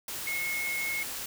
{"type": "tone in noise", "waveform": "sine", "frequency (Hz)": 2172, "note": "C#7", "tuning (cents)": -36, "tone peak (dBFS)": -30, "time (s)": [0.27, 1.03], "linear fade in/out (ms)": 2, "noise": "white", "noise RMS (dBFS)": -37, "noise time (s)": [0.08, 1.26], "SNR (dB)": 4, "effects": []}